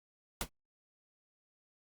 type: noise with exponential decay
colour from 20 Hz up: pink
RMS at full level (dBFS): -29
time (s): 0.41-0.49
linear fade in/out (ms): 1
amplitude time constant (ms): 17
effects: Opus 48 kbps